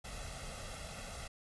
pink noise with comb filter, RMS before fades -45 dBFS, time 0.04-1.28 s, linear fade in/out 10 ms, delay 1.5 ms, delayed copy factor +0.7, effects resampled to 24000 Hz

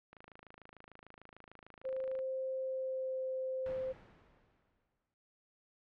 click train, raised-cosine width 0.3 ms, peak -35 dBFS, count 56, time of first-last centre 0.13-2.19 s, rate 26.7 Hz
sine tone with pitch glide, 525 to 521.1 Hz, C5 to C5, +6 to -7 cents, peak -35 dBFS, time 1.84-3.93 s, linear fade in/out 20 ms, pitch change -13 cents, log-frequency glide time 2.53-3.22 s
pink noise with exponential decay, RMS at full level -48 dBFS, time 3.66-5.14 s, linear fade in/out 0 ms, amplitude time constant 320 ms
effects low-pass 2000 Hz 12 dB/octave

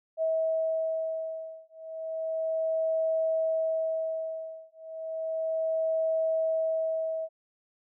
sine beating tone pair, 644 / 644.33 Hz, E5 / E5, -41 / -40 cents, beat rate 0.33 Hz, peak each -30 dBFS, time 0.17-7.29 s, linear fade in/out 50 ms, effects none

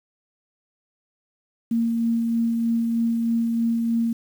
sine tone with tremolo, 230.7 Hz, A#3, 18 cents flat, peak -18 dBFS, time 1.71-4.13 s, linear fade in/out 5 ms, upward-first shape sine, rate 3.2 Hz, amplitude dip 25%, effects 8-bit

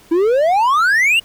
triangle exponential sweep, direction up, 319.1 to 2912 Hz, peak -9 dBFS, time 0.11-1.2 s, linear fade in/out 10 ms, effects pink hiss -47 dBFS RMS until 1.24 s

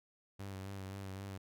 sawtooth tone with vibrato, 97 Hz, G2, 18 cents flat, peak -39 dBFS, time 0.39-1.38 s, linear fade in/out 10 ms, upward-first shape sine, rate 3.8 Hz, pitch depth 35 cents each way, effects none

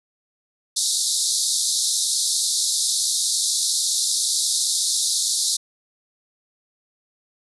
pink band-pass noise, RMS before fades -22 dBFS, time 0.76-5.57 s, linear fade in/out 10 ms, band 3700 to 11000 Hz, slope 96 dB/octave, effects none

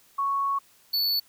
sine / square tone pair in turn, 1108.7 / 4453 Hz, C#6 / C#8, 0 / +7 cents, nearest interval 2 octaves, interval 2407 cents, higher second, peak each -23 dBFS, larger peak neither, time 0.18-0.59 / 0.93-1.2 s, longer first, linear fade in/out 10 ms, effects white hiss -59 dBFS RMS until 1.28 s

